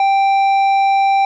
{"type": "tone with tanh clipping", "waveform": "sine", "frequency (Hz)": 785, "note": "G5", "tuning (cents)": 2, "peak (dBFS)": -12, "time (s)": [0, 1.25], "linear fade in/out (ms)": 2, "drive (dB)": 9, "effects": []}